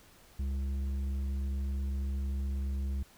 triangle tone with tanh clipping, 68 Hz, C#2, 33 cents flat, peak -32 dBFS, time 0.39-3.03 s, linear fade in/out 5 ms, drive 12 dB, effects pink hiss -59 dBFS RMS until 3.17 s

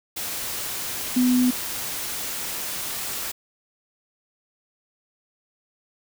sine tone in noise, 250 Hz, B3, 21 cents sharp, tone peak -16 dBFS, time 1.16-1.51 s, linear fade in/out 10 ms, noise white, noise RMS -30 dBFS, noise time 0.16-3.32 s, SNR +11 dB, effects none

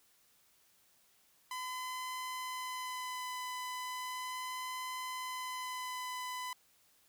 sawtooth tone with vibrato, 1011 Hz, B5, 40 cents sharp, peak -35 dBFS, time 1.51-6.53 s, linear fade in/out 2 ms, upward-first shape sine, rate 0.36 Hz, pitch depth 12 cents each way, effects white hiss -69 dBFS RMS until 7.08 s

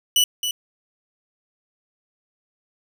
sawtooth tone with echo, 2960 Hz, F#7, in tune, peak -11 dBFS, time 0.16-0.24 s, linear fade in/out 2 ms, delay 270 ms, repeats 1, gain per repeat -8 dB, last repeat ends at 0.51 s, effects none

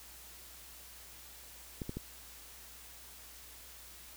clicks, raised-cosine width 3 ms, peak -25 dBFS, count 3, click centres 1.818 / 1.894 / 1.97 s, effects added 60 Hz sine -60 dBFS peak until 4.16 s + white hiss -53 dBFS RMS until 4.16 s

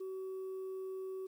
sine tone, 378.7 Hz, F#4, 40 cents sharp, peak -37 dBFS, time 0-1.27 s, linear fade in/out 10 ms, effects tanh soft clip ceiling -38 dBFS + 11-bit

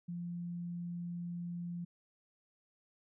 sine tone, 173.4 Hz, F3, 12 cents flat, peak -38 dBFS, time 0.08-1.85 s, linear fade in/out 10 ms, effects none

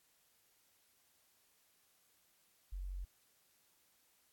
sine tone, 46.25 Hz, F#1, in tune, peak -40 dBFS, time 2.72-3.05 s, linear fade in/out 10 ms, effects white hiss -73 dBFS RMS until 4.32 s + AAC 64 kbps

